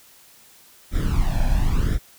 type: noise with flanger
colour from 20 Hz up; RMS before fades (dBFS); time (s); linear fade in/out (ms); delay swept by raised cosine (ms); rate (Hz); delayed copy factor
brown; -19; 0.91-1.99; 50; 0.54 to 1.24; 0.93; +0.8
effects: white hiss -51 dBFS RMS until 2.18 s